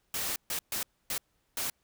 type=noise bursts at uneven times; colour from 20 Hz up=white; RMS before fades=-33 dBFS; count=5; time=0.14-0.36 / 0.5-0.59 / 0.72-0.83 / 1.1-1.18 / 1.57-1.7 s; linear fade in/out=2 ms; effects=pink hiss -74 dBFS RMS until 1.83 s